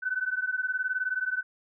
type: beating tone pair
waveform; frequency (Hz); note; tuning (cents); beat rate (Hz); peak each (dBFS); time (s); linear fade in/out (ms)
sine; 1500 / 1519; F#6 / F#6; +23 / +45; 19; -30 / -30; 0.02-1.43; 20
effects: none